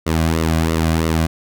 sawtooth tone with flanger, 81 Hz, E2, 30 cents flat, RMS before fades -17 dBFS, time 0.06-1.27 s, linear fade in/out 10 ms, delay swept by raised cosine 1.2 to 2.3 ms, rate 3 Hz, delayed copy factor -0.65, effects none

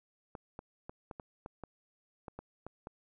clicks, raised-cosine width 1 ms, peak -29 dBFS, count 11, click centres 0.352 / 0.591 / 0.895 / 1.112 / 1.198 / 1.461 / 1.637 / 2.282 / 2.39 / 2.666 / 2.871 s, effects none

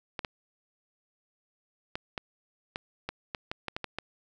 clicks, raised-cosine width 0.3 ms, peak -17 dBFS, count 12, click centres 0.192 / 0.248 / 1.955 / 2.178 / 2.759 / 3.09 / 3.348 / 3.515 / 3.683 / 3.765 / 3.843 / 3.986 s, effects none

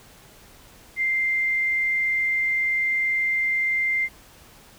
sine tone, 2093 Hz, C7, in tune, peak -20 dBFS, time 0.96-4.09 s, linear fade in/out 50 ms, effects pink hiss -50 dBFS RMS until 4.78 s

